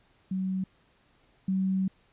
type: tone pair in turn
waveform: sine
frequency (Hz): 188.5 / 189.92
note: F#3 / F#3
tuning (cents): +32 / +45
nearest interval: unison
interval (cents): 13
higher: second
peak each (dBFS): -27 / -24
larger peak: second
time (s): 0.31-0.64 / 1.48-1.88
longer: second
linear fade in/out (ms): 5
effects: pink hiss -65 dBFS RMS until 2.12 s + resampled to 8000 Hz

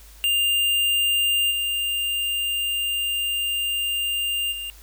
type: tone with level steps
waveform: square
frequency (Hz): 2800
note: F7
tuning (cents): +4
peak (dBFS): -19 / -23 / -30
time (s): 0.24-4.7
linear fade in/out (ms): 0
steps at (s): 1.5 / 4.51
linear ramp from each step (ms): 20
effects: added 51 Hz sine -45 dBFS peak until 4.82 s + white hiss -50 dBFS RMS until 4.82 s

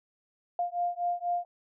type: beating tone pair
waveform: sine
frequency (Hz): 700 / 704.1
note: F5 / F5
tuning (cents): +4 / +14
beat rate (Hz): 4.1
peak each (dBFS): -31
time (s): 0.59-1.45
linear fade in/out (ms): 2
effects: none

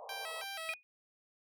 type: band-pass noise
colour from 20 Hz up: pink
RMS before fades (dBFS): -50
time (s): 0-0.44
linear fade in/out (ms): 0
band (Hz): 450 to 1100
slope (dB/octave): 96
type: tone with vibrato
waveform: 10% pulse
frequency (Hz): 714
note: F5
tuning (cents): +38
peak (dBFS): -32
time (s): 0.09-0.74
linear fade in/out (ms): 2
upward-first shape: square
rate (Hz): 3.1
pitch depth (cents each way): 170
type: tone with exponential decay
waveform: sine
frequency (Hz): 2470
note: D#7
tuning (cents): -13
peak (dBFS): -31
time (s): 0.69-0.83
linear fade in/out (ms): 0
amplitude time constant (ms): 30
effects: none

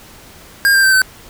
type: tone with pitch steps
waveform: square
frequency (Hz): 1613 / 1584.4 / 1556.3 / 1528.6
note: G6 / G6 / G6 / G6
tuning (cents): +49 / +18 / -13 / -44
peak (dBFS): -9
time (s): 0.65-1.018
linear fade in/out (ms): 0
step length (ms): 92
effects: pink hiss -40 dBFS RMS until 1.29 s

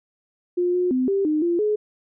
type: tone with pitch steps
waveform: sine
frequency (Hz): 355 / 359.7 / 256.2 / 393.6 / 306 / 344.2 / 422.5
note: F4 / F#4 / C4 / G4 / D#4 / F4 / G#4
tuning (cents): +28 / -49 / -36 / +7 / -29 / -25 / +30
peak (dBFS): -18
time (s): 0.57-1.76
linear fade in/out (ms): 10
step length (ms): 170
effects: none

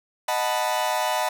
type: chord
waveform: 40% pulse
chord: B dominant seventh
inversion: first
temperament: equal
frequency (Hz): 622.3 / 740 / 880 / 987.8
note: D#5 / F#5 / A5 / B5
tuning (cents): 0 / 0 / 0 / 0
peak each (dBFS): -27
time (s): 0.28-1.29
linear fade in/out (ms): 5
effects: none

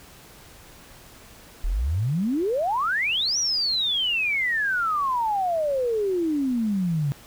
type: exponential two-way sweep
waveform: sine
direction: up then down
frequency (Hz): 36 to 5920 to 136.4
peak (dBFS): -21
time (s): 1.64-7.12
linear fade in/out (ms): 0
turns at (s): 3.38
effects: pink hiss -48 dBFS RMS until 7.26 s

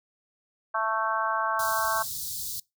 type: harmonic tone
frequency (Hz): 221.2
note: A3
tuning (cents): +9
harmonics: 3 / 4 / 5 / 6 / 7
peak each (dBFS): -32 / -31 / -28 / -33 / -32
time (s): 0.74-2.03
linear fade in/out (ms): 10
type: band-stop noise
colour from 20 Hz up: white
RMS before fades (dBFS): -34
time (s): 1.59-2.6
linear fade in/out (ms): 5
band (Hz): 170 to 3800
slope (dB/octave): 48
effects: noise-tail reverb RT60 0.2 s tail -23 dB re dry

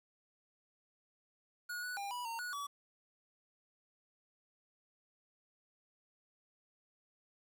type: tone with pitch steps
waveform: square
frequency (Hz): 1450 / 1478 / 801 / 979 / 918 / 1463 / 1141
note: F#6 / F#6 / G5 / B5 / A#5 / F#6 / C#6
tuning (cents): -35 / -2 / +37 / -15 / -27 / -20 / +50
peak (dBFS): -40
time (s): 1.69-2.67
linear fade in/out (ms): 10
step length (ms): 140
effects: 11-bit

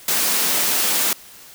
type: high-pass noise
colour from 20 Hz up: white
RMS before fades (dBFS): -19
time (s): 0.08-1.13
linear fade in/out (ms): 2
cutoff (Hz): 160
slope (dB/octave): 48
effects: white hiss -43 dBFS RMS until 1.54 s

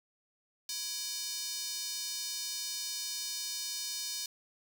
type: tone with high-pass filter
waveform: square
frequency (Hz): 334.1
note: E4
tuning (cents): +23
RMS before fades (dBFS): -38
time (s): 0.69-4.26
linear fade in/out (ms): 2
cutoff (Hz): 4800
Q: 2.1
effects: none

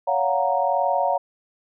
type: chord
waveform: sine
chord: Gb major seventh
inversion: second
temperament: equal with one note detuned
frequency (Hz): 562.8 / 698.5 / 740 / 932.3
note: Db5 / F5 / Gb5 / Bb5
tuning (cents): +26 / 0 / 0 / 0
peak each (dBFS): -24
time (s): 0.07-1.18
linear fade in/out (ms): 10
effects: none

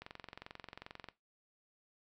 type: click train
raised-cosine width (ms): 0.3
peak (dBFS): -30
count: 25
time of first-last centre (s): 0.02-1.087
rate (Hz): 22.5
effects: noise-tail reverb RT60 0.2 s tail -17 dB re dry

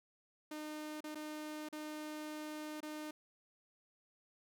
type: tone with dropouts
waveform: sawtooth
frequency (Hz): 304.9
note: D#4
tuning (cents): -35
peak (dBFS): -39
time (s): 0.51-3.11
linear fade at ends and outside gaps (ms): 5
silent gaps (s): 1.006-1.04 / 1.148-1.154 / 1.688-1.726 / 2.805-2.828
effects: none

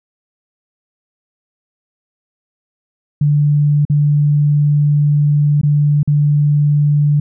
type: tone with dropouts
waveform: sine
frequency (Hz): 146.83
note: D3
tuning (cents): 0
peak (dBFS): -9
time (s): 3.21-7.2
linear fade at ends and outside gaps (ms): 5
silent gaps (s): 3.852-3.898 / 5.614-5.632 / 6.031-6.075
effects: none

